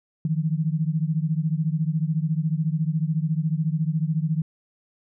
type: beating tone pair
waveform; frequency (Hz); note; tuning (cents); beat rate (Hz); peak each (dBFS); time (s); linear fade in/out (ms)
sine; 153.5 / 167.5; D#3 / E3; -23 / +28; 14; -23 / -25; 0.25-4.42; 2
effects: none